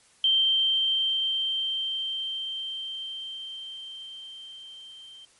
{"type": "tone with level ramp", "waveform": "sine", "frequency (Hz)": 3136, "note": "G7", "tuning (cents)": 0, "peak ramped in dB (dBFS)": [-18, -44], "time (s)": [0.24, 5.25], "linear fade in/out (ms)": 2, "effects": ["white hiss -59 dBFS RMS until 5.39 s", "MP3 48 kbps"]}